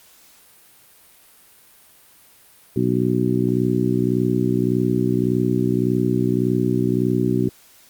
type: harmonic tone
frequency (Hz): 61.74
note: B1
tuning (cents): 0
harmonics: 2 / 3 / 4 / 5 / 6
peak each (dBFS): -23 / -23 / -23 / -23 / -23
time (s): 2.76-7.49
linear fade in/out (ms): 5
effects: white hiss -51 dBFS RMS until 7.89 s + Opus 48 kbps